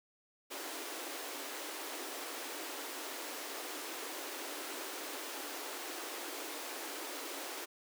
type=high-pass noise; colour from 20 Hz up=pink; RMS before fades=-43 dBFS; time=0.5-7.66 s; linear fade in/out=20 ms; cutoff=270 Hz; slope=96 dB/octave; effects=none